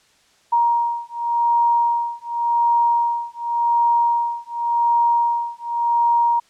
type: beating tone pair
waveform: sine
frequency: 941 / 941.89 Hz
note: A#5 / A#5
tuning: +16 / +18 cents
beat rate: 0.89 Hz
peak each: -19 dBFS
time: 0.52-6.4 s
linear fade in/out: 10 ms
effects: white hiss -57 dBFS RMS until 6.49 s + low-pass 7000 Hz 12 dB/octave